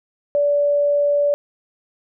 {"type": "tone", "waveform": "sine", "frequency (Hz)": 578, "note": "D5", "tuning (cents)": -28, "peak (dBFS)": -14, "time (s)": [0.35, 1.34], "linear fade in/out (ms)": 0, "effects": []}